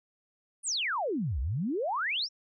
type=exponential two-way sweep; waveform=sine; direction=down then up; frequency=9870 to 58.27 to 5820 Hz; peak=-28 dBFS; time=0.63-2.29 s; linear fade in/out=50 ms; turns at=1.4 s; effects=none